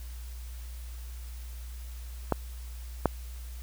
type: clicks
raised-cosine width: 1 ms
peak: -10 / -8 dBFS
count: 2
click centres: 2.323 / 3.057 s
effects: added 60 Hz sine -38 dBFS peak until 3.62 s + white hiss -53 dBFS RMS until 3.62 s